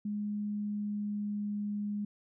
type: tone with pitch glide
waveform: sine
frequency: 207.7 to 206.5 Hz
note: G#3 to G#3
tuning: 0 to -10 cents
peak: -32 dBFS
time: 0.05-2.05 s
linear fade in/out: 5 ms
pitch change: -10 cents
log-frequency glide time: 0.46-1.52 s
effects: none